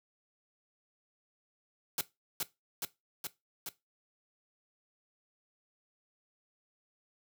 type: noise with echo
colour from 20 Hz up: white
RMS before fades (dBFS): -32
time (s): 1.98-2.01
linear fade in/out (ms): 2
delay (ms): 420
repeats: 4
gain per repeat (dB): -2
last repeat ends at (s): 3.69
effects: noise-tail reverb RT60 0.2 s tail -17 dB re dry + high-pass 80 Hz 12 dB/octave

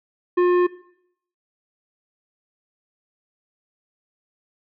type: tone with tanh clipping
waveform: sine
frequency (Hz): 356.4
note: F4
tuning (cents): +35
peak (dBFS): -16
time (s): 0.37-0.67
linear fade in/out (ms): 10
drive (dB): 15
effects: noise-tail reverb RT60 0.7 s tail -19 dB re dry + low-pass 2000 Hz 12 dB/octave

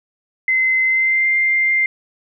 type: tone with pitch glide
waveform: sine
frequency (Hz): 2057 to 2098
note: C7 to C7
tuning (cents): -30 to +4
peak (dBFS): -13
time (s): 0.48-1.86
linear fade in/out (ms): 2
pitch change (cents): +34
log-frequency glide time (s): 0.84-1.3
effects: none

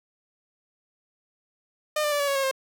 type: tone with pitch steps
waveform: sawtooth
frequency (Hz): 607 / 593.8 / 580.9 / 568.3 / 556 / 543.9 / 532.1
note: D#5 / D5 / D5 / C#5 / C#5 / C#5 / C5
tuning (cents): -43 / +19 / -19 / +43 / +5 / -33 / +29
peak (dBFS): -19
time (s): 1.96-2.513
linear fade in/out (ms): 5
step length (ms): 79
effects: none

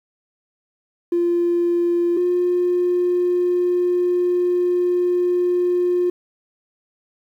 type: tone pair in turn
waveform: triangle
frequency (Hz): 346.1 / 355.8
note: F4 / F4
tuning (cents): -16 / +32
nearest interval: unison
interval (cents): 48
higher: second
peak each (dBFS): -12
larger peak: neither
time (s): 1.12-2.17 / 2.17-6.1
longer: second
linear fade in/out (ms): 5
effects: tanh soft clip ceiling -13 dBFS + 9-bit

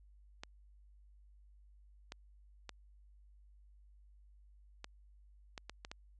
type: clicks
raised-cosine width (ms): 0.2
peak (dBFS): -27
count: 8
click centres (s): 0.435 / 2.121 / 2.693 / 4.844 / 5.578 / 5.696 / 5.849 / 5.915
effects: added 50 Hz sine -59 dBFS peak until 6.19 s + resampled to 22050 Hz

